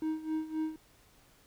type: tone with tremolo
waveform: triangle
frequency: 314.4 Hz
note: D#4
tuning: 18 cents sharp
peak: -27 dBFS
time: 0.02-0.76 s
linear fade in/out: 2 ms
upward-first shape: sine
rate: 3.8 Hz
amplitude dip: 80%
effects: pink hiss -63 dBFS RMS until 1.46 s